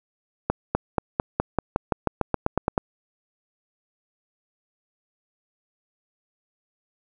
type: accelerating click train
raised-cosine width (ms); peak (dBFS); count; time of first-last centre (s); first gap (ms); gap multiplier
1; -6; 15; 0.5-2.778; 250; 0.93
effects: none